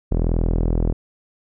sawtooth tone with low-pass filter, 41.2 Hz, E1, in tune, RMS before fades -19 dBFS, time 0.11-0.93 s, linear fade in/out 10 ms, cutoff 470 Hz, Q 1.1, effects none

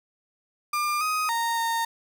35% pulse tone with pitch steps, 1198 / 1253 / 926 / 919 Hz, D6 / D#6 / A#5 / A#5, +34 / +12 / -12 / -25 cents, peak -22 dBFS, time 0.73-1.85 s, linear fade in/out 5 ms, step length 280 ms, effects none

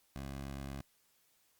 15% pulse tone, 68.4 Hz, C#2, 23 cents flat, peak -35 dBFS, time 0.16-0.81 s, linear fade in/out 0 ms, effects white hiss -72 dBFS RMS until 1.59 s + Opus 48 kbps

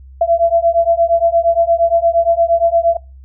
sine beating tone pair, 670 / 678.6 Hz, E5 / F5, +28 / -50 cents, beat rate 8.6 Hz, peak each -13 dBFS, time 0.21-2.97 s, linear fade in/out 5 ms, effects noise-tail reverb RT60 0.3 s tail -25 dB re dry + added 66 Hz sine -35 dBFS peak until 3.24 s

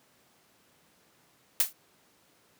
blue noise with exponential decay, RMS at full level -19 dBFS, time 1.6-1.73 s, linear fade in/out 2 ms, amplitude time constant 28 ms, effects pink hiss -64 dBFS RMS until 2.59 s + high-pass 150 Hz 12 dB/octave

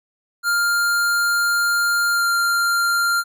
square tone with pitch glide, 1400 to 1391.1 Hz, F6 to F6, +4 to -7 cents, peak -17 dBFS, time 0.43-3.24 s, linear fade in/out 50 ms, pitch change -11 cents, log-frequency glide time 2.11-2.25 s, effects none

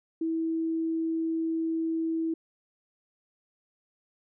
sine tone, 325.5 Hz, E4, 22 cents flat, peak -26 dBFS, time 0.21-2.34 s, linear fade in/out 5 ms, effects none

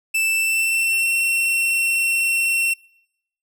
45% pulse tone with pitch glide, 2647 to 2712 Hz, E7 to E7, +7 to +49 cents, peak -17 dBFS, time 0.14-2.74 s, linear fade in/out 10 ms, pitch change +42 cents, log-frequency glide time 0.25-1.11 s, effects noise-tail reverb RT60 0.8 s tail -25 dB re dry

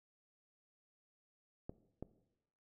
clicks, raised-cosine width 2 ms, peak -30 dBFS, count 2, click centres 1.695 / 2.026 s, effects noise-tail reverb RT60 0.9 s tail -17 dB re dry

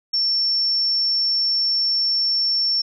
sine tone, 5430 Hz, F8, 50 cents flat, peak -17 dBFS, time 0.13-2.82 s, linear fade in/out 10 ms, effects none

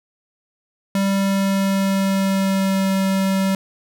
square tone with pitch glide, 196 to 192.63 Hz, G3 to G3, 0 to -30 cents, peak -17 dBFS, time 0.95-3.55 s, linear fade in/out 2 ms, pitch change -30 cents, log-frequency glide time 1.09-2.95 s, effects none

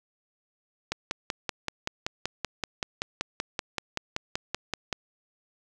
click train, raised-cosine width 0.2 ms, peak -11 dBFS, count 22, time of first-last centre 0.92-4.928 s, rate 5.24 Hz, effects none

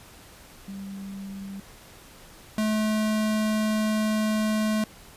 sine / square tone pair in turn, 196 / 215.5 Hz, G3 / A3, 0 / -36 cents, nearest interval major second, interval 164 cents, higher second, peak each -34 / -23 dBFS, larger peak second, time 0.68-1.6 / 2.58-4.84 s, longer second, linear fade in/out 2 ms, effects pink hiss -49 dBFS RMS until 5.16 s + resampled to 32000 Hz

